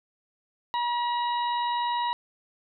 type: harmonic tone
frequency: 959 Hz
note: A#5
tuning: 49 cents sharp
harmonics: 1 / 2 / 3 / 4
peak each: -25 / -38 / -40 / -37 dBFS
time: 0.74-2.13 s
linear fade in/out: 0 ms
effects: none